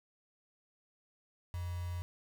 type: tone with quantisation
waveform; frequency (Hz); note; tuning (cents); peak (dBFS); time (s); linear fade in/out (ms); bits
sine; 88; F2; +14; -36; 1.54-2.02; 0; 8
effects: none